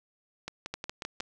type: two click trains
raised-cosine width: 0.2 ms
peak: -19 / -17 dBFS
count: 5 / 4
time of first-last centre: 0.48-1.202 / 0.74-1.206 s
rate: 5.54 / 6.44 Hz
effects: none